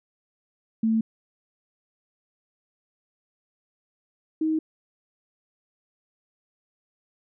sine tone pair in turn, 222.9 / 315.2 Hz, A3 / D#4, +23 / +23 cents, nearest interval tritone, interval 600 cents, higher second, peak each -19 / -21 dBFS, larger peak first, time 0.83-1.01 / 4.41-4.59 s, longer neither, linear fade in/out 5 ms, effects none

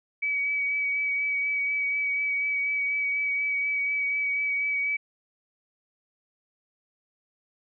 sine tone with vibrato, 2275 Hz, C#7, 44 cents sharp, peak -24 dBFS, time 0.22-4.97 s, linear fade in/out 10 ms, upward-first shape sine, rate 4.1 Hz, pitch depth 16 cents each way, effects none

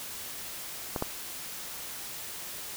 clicks, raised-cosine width 1 ms, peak -16 / -14 dBFS, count 2, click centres 0.962 / 1.024 s, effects white hiss -40 dBFS RMS until 2.76 s

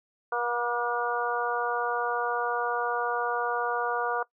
harmonic tone with a mistuned harmonic, 240 Hz, B3, 49 cents flat, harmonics 2 / 3 / 4 / 5 / 6, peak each -32 / -32 / -32 / -32 / -32 dBFS, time 0.32-4.23 s, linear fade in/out 5 ms, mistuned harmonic 5, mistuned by -21 cents, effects noise-tail reverb RT60 0.1 s tail -21 dB re dry

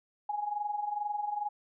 sine tone with amplitude modulation, 830.6 Hz, G#5, in tune, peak -28 dBFS, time 0.29-1.49 s, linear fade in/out 5 ms, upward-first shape sine, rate 22.3 Hz, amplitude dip 70%, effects none

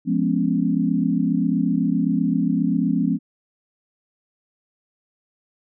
sine chord, C# dominant seventh, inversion first, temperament just, 173.24 / 207.9 / 249.5 / 277.2 Hz, E#3 / G#3 / B3 / C#4, -14 / +2 / +18 / 0 cents, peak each -23 dBFS, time 0.05-3.19 s, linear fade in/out 50 ms, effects none

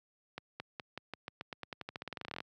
accelerating click train, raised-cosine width 0.3 ms, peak -24 dBFS, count 25, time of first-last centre 0.38-2.405 s, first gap 220 ms, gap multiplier 0.9, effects high-pass 100 Hz 12 dB/octave

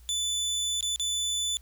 25% pulse tone with dropouts, 3496 Hz, A7, 12 cents flat, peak -23 dBFS, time 0.09-1.57 s, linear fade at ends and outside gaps 0 ms, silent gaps 0.808-0.827 / 0.96-0.997 s, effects added 60 Hz sine -49 dBFS peak until 1.61 s + white hiss -62 dBFS RMS until 1.61 s

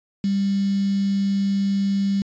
sine tone with quantisation, 197.6 Hz, G3, 14 cents sharp, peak -18 dBFS, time 0.24-2.22 s, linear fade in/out 2 ms, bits 6, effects resampled to 16000 Hz

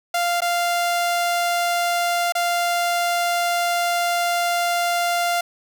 sawtooth tone with dropouts, 696 Hz, F5, 6 cents flat, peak -15 dBFS, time 0.14-5.41 s, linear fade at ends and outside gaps 5 ms, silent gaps 0.406-0.418 / 2.323-2.351 s, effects none

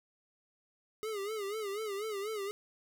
square tone with vibrato, 416.1 Hz, G#4, 3 cents sharp, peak -36 dBFS, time 1.03-2.51 s, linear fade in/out 0 ms, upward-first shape sine, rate 4.1 Hz, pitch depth 110 cents each way, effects none

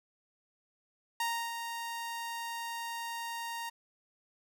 sawtooth tone with ADSR envelope, 930 Hz, A#5, 4 cents flat, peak -26 dBFS, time 1.2-3.7 s, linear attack 3 ms, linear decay 310 ms, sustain -7 dB, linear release 14 ms, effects none

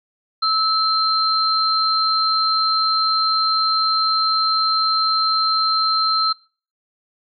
sine tone pair together, 1304 / 4140 Hz, E6 / C8, -19 / -19 cents, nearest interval octave + minor sixth, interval 2000 cents, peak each -18 dBFS, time 0.42-6.33 s, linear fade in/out 10 ms, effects noise-tail reverb RT60 0.4 s tail -22 dB re dry

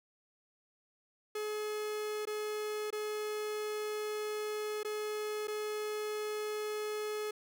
45% pulse tone with dropouts, 424.5 Hz, G#4, 38 cents sharp, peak -35 dBFS, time 1.35-7.31 s, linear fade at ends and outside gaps 5 ms, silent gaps 2.254-2.271 / 2.905-2.926 / 4.832-4.847 / 5.473-5.48 s, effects none

